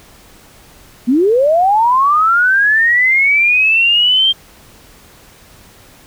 sine linear sweep, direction up, 225 to 3192 Hz, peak -8 dBFS, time 1.07-4.33 s, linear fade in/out 20 ms, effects pink hiss -43 dBFS RMS until 6.06 s

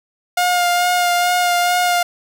sawtooth tone with vibrato, 710 Hz, F5, 28 cents sharp, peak -10 dBFS, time 0.37-2.03 s, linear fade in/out 5 ms, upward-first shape sine, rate 2.3 Hz, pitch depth 18 cents each way, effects 8-bit

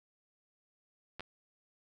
clicks, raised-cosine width 0.3 ms, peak -26 dBFS, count 2, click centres 1.196 / 1.206 s, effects none

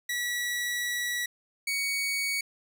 sawtooth tone pair in turn, 1939 / 2240 Hz, B6 / C#7, -32 / +18 cents, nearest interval major second, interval 250 cents, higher second, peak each -25 / -24 dBFS, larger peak second, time 0.09-1.26 / 1.67-2.41 s, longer first, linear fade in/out 5 ms, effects none

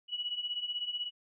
sine beating tone pair, 2920 / 2936 Hz, F#7 / F#7, -24 / -14 cents, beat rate 16 Hz, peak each -39 / -35 dBFS, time 0.08-1.11 s, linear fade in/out 50 ms, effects none

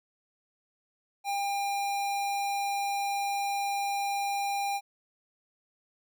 square tone, 801 Hz, G5, 37 cents sharp, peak -29 dBFS, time 1.24-4.81 s, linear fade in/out 50 ms, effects none

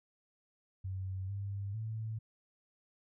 sine tone with pitch steps, 94.6 / 99.6 / 110.4 Hz, F#2 / G2 / A2, +39 / +28 / +6 cents, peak -36 dBFS, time 0.84-2.19 s, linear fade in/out 10 ms, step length 450 ms, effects none

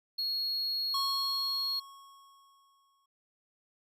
triangle tone, 4312 Hz, C#8, 49 cents flat, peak -29 dBFS, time 0.18-1.8 s, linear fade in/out 10 ms
square tone with exponential decay, 1100 Hz, C#6, 14 cents flat, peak -32 dBFS, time 0.94-3.06 s, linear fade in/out 5 ms, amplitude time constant 460 ms
effects resampled to 32000 Hz

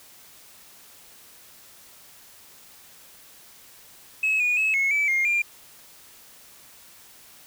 sine tone with pitch steps, 2576 / 2454 / 2583 / 2182 / 2304 / 2126 / 2394 Hz, E7 / D#7 / E7 / C#7 / D7 / C7 / D7, -41 / -25 / -36 / -28 / -34 / +27 / +33 cents, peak -18 dBFS, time 4.23-5.42 s, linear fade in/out 5 ms, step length 170 ms, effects tanh soft clip ceiling -17 dBFS + white hiss -50 dBFS RMS until 7.46 s

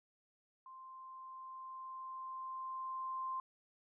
sine tone with level ramp, 1046.5 Hz, C6, in tune, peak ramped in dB -51 to -37 dBFS, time 0.66-3.4 s, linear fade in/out 2 ms, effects none

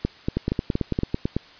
two click trains, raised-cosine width 3 ms, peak -9 / -9 dBFS, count 5 / 10, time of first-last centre 0.05-0.989 / 0.37-1.366 s, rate 4.26 / 9.04 Hz, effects white hiss -48 dBFS RMS until 1.59 s + resampled to 11025 Hz

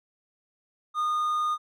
triangle tone, 1225 Hz, D#6, 27 cents flat, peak -22 dBFS, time 0.94-1.58 s, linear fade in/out 50 ms, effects none

